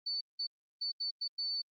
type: tone bursts at uneven times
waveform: sine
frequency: 4506 Hz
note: C#8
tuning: 28 cents sharp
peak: -33 dBFS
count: 6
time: 0.06-0.21 / 0.39-0.47 / 0.81-0.92 / 1-1.11 / 1.21-1.28 / 1.38-1.62 s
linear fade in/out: 10 ms
effects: Opus 32 kbps